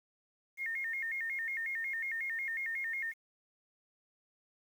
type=tone with vibrato; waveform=sine; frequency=1975.5 Hz; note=B6; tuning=in tune; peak=-34 dBFS; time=0.57-3.14 s; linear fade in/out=50 ms; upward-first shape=square; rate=5.5 Hz; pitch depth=140 cents each way; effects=10-bit